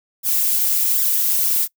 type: noise with flanger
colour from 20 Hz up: violet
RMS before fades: -18 dBFS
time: 0.23-1.68 s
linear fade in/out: 50 ms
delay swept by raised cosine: 0.55 to 5.35 ms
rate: 1.3 Hz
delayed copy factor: +0.9
effects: noise-tail reverb RT60 0.1 s tail -22 dB re dry